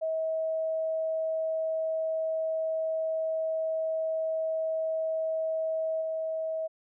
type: tone with level steps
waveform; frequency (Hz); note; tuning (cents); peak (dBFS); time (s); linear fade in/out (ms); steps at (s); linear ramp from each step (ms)
sine; 641; E5; -49; -27 / -29; 0.01-6.68; 20; 6.01; 10
effects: none